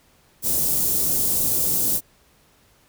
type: band-stop noise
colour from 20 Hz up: white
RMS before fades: -21 dBFS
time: 0.42-2.01 s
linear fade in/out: 50 ms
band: 420 to 8300 Hz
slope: 12 dB/octave
effects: pink hiss -58 dBFS RMS until 2.88 s